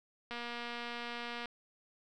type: click train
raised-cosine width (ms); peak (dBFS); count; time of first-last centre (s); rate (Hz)
0.3; -26; 274; 0.31-1.457; 238
effects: none